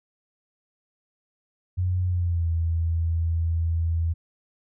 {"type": "tone with pitch glide", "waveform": "sine", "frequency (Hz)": [90.8, 82.78], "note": ["F#2", "E2"], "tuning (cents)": [-32, 8], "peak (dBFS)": -21, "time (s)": [1.77, 4.14], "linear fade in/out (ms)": 20, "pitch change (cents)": -160, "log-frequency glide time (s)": [2.06, 2.49], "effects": []}